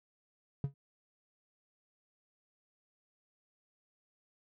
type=tone with exponential decay; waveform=triangle; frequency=139.1 Hz; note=C#3; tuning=6 cents sharp; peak=-25 dBFS; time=0.64-0.74 s; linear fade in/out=2 ms; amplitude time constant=20 ms; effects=none